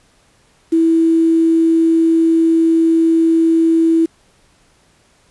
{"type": "tone with quantisation", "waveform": "sine", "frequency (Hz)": 327.6, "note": "E4", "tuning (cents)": -11, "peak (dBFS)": -9, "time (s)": [0.72, 4.06], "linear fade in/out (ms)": 10, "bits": 6, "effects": ["pink hiss -54 dBFS RMS until 5.3 s", "resampled to 24000 Hz"]}